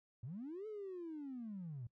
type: linear two-way sweep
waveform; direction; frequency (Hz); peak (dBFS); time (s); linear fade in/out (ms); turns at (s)
triangle; up then down; 103.83 to 440 to 110.6; -40; 0.23-1.87; 5; 0.67
effects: noise-tail reverb RT60 0.1 s tail -23 dB re dry + tanh soft clip ceiling -41 dBFS